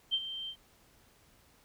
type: tone with ADSR envelope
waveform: sine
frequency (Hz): 3136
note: G7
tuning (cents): 0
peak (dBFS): -25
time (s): 0.11-0.56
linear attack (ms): 29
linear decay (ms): 52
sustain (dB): -12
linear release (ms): 72
effects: pink hiss -64 dBFS RMS until 1.64 s